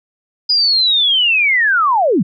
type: linear sweep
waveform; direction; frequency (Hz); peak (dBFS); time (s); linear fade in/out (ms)
sine; down; 4977 to 142; -10; 0.49-2.23; 10
effects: none